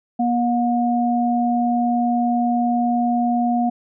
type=tone pair together; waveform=sine; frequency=239.9 / 719 Hz; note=A#3 / F#5; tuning=+50 / -50 cents; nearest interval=octave + perfect fifth; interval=1900 cents; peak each=-18 / -20 dBFS; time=0.19-3.7 s; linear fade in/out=10 ms; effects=none